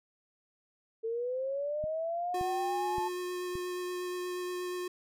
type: linear sweep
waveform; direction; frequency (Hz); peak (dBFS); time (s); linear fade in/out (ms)
sine; up; 443.4 to 880; -31; 1.03-3.09; 20
type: click train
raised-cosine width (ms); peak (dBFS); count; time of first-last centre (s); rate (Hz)
5; -30; 4; 1.84-3.554; 1.75
type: tone with vibrato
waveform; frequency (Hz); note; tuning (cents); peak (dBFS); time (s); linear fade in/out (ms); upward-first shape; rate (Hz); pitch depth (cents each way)
square; 360; F#4; -47; -35; 2.34-4.88; 5; sine; 8.4; 9
effects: none